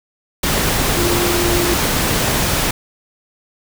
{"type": "tone in noise", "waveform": "sine", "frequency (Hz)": 349.2, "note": "F4", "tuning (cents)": 0, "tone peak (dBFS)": -18, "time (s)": [0.97, 1.74], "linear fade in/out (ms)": 5, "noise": "pink", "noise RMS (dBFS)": -17, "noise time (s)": [0.43, 2.71], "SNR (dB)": -4, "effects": []}